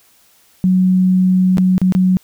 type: tone with dropouts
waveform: sine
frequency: 185 Hz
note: F#3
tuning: in tune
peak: -9 dBFS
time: 0.64-2.17 s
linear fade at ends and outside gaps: 0 ms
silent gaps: 1.572-1.582 / 1.78-1.816 / 1.923-1.95 s
effects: white hiss -52 dBFS RMS until 2.23 s